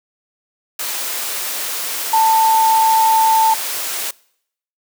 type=tone in noise; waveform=sine; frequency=890 Hz; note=A5; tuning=20 cents sharp; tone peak=-10 dBFS; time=2.13-3.54 s; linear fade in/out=5 ms; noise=white; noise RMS=-23 dBFS; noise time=0.79-4.11 s; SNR=+10 dB; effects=noise-tail reverb RT60 0.7 s tail -24 dB re dry + high-pass 400 Hz 12 dB/octave